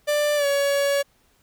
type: tone with pitch glide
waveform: 45% pulse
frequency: 591 to 563 Hz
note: D5 to C#5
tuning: +11 to +27 cents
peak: -19 dBFS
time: 0.07-1.03 s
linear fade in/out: 20 ms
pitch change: -84 cents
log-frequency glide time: 0.36-0.46 s
effects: pink hiss -62 dBFS RMS until 1.42 s